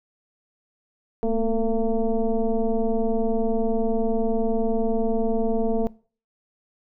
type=tone with frequency modulation; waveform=sine; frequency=220 Hz; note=A3; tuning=in tune; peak=-19 dBFS; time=1.23-5.87 s; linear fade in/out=0 ms; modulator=230 Hz; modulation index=1.7; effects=noise-tail reverb RT60 0.4 s tail -21 dB re dry